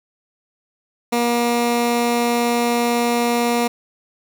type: tone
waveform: 15% pulse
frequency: 238 Hz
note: A#3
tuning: 36 cents sharp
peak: -10 dBFS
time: 1.12-3.68 s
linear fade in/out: 10 ms
effects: none